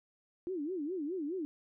sine tone with vibrato, 329.6 Hz, E4, in tune, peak -34 dBFS, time 0.47-1.45 s, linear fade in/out 0 ms, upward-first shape sine, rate 4.8 Hz, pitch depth 260 cents each way, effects none

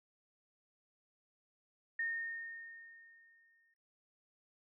sine tone with exponential decay, 1836 Hz, A#6, 27 cents flat, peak -33 dBFS, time 1.99-3.74 s, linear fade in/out 5 ms, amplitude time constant 380 ms, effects noise-tail reverb RT60 0.7 s tail -23 dB re dry

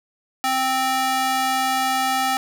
square tone with high-pass filter, 261.6 Hz, C4, in tune, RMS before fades -21 dBFS, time 0.44-2.37 s, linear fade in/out 0 ms, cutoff 750 Hz, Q 1.2, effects none

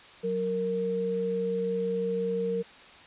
sine tone pair together, 184.8 / 462.9 Hz, F#3 / A#4, -2 / -12 cents, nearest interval octave + major third, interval 1590 cents, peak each -33 / -27 dBFS, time 0.23-2.63 s, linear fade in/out 20 ms, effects white hiss -50 dBFS RMS until 3.06 s + resampled to 8000 Hz

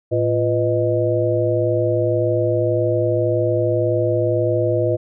sine tone cluster, 111.6 / 347.1 / 498.2 / 620 Hz, A2 / F4 / B4 / D#5, +25 / -11 / +15 / -6 cents, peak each -21 dBFS, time 0.11-4.97 s, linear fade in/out 20 ms, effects none

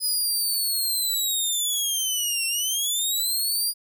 15% pulse linear two-way sweep, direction down then up, 5020 to 2700 to 4855 Hz, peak -16 dBFS, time 0-3.74 s, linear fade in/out 50 ms, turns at 2.46 s, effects none

